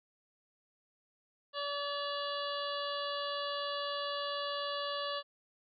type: harmonic tone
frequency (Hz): 573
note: D5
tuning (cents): -43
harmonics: 1 / 2 / 3 / 5 / 6 / 7 / 8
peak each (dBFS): -39 / -39 / -45 / -44 / -44 / -46 / -48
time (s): 1.53-5.23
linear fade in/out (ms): 50
effects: none